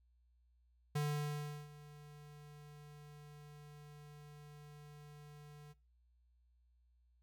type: tone with ADSR envelope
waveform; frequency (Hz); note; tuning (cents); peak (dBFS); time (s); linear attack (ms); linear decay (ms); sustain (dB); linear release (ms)
square; 147.7; D3; +10; -34; 0.95-5.74; 9; 720; -20; 28
effects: noise-tail reverb RT60 0.3 s tail -20 dB re dry + added 60 Hz sine -69 dBFS peak until 7.22 s